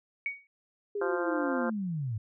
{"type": "tone with exponential decay", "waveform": "sine", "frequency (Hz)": 2242, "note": "C#7", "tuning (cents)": 19, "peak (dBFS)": -26, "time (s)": [0.26, 0.47], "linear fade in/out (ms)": 1, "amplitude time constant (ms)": 44}
{"type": "linear sweep", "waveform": "sine", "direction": "down", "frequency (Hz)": [415.3, 101], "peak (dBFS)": -30, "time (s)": [0.95, 2.18], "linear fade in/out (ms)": 5}
{"type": "harmonic tone", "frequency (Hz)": 174.1, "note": "F3", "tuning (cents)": -5, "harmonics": [2, 3, 4, 5, 6, 7, 8, 9], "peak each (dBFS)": [-36, -33, -39, -41, -39, -42, -38, -40], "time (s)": [1.01, 1.7], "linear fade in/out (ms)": 5}
{"effects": []}